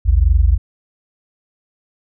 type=tone pair together; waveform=sine; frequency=55.07 / 77.78 Hz; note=A1 / D#2; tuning=+2 / 0 cents; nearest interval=tritone; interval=598 cents; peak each=-11 / -13 dBFS; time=0.05-0.58 s; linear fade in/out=20 ms; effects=none